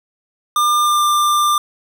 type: tone with pitch glide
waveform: square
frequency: 1200 to 1191 Hz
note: D6 to D6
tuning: +37 to +24 cents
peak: -13 dBFS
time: 0.56-1.58 s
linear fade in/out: 2 ms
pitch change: -13 cents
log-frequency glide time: 0.83-1.05 s
effects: none